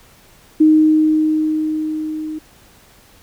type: tone with level ramp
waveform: sine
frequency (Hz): 310.7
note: D#4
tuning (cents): -2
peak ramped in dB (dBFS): -6 to -23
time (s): 0.6-2.39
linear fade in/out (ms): 10
effects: pink hiss -48 dBFS RMS until 3.22 s